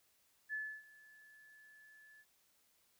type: tone with ADSR envelope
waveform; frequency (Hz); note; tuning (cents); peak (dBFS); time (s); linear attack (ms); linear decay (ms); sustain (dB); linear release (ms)
sine; 1729; A6; -31; -37; 0.49-2.25; 43; 290; -22; 47
effects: white hiss -74 dBFS RMS until 2.99 s